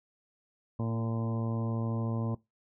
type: harmonic tone with a mistuned harmonic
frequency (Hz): 114.1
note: A#2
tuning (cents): -37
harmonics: 1 / 2 / 3 / 4 / 5 / 6 / 7 / 8 / 9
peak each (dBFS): -31 / -34 / -43 / -43 / -44 / -50 / -51 / -50 / -47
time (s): 0.79-2.35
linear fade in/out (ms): 5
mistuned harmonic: 3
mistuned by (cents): -15
effects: noise-tail reverb RT60 0.2 s tail -21 dB re dry